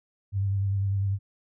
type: tone with vibrato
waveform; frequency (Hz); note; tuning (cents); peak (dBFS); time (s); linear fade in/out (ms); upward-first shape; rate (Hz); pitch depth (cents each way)
sine; 98.5; G2; +9; -23; 0.32-1.19; 50; sine; 10; 30
effects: none